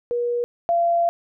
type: tone pair in turn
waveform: sine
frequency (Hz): 480 / 684.5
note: B4 / F5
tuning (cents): -49 / -35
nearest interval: tritone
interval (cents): 614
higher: second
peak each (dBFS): -20 / -16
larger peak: second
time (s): 0.11-0.44 / 0.69-1.09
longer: second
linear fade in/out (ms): 0
effects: none